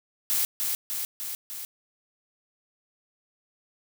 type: noise with echo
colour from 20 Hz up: blue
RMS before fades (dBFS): -25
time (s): 0.3-0.45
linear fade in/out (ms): 0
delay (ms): 300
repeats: 4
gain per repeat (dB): -3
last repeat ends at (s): 1.65
effects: none